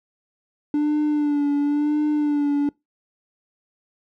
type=tone with vibrato; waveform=triangle; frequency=293.7 Hz; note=D4; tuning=in tune; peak=-15 dBFS; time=0.74-2.69 s; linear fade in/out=2 ms; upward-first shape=sine; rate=0.96 Hz; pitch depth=40 cents each way; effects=noise-tail reverb RT60 0.2 s tail -25 dB re dry + tanh soft clip ceiling -11 dBFS